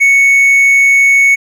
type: tone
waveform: triangle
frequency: 2217 Hz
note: C#7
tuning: in tune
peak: -3 dBFS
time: 0-1.36 s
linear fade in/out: 20 ms
effects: none